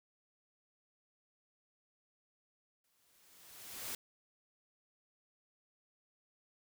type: noise with exponential growth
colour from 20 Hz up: white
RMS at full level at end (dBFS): -40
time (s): 2.84-3.95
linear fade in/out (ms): 2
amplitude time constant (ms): 240
effects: none